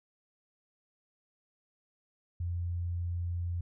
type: tone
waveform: sine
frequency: 86.9 Hz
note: F2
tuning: 8 cents flat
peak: -31 dBFS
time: 2.4-3.61 s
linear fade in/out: 5 ms
effects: none